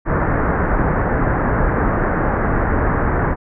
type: low-pass noise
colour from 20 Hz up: pink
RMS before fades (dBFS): -17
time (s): 0.05-3.36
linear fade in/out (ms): 50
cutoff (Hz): 1800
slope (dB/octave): 48
effects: none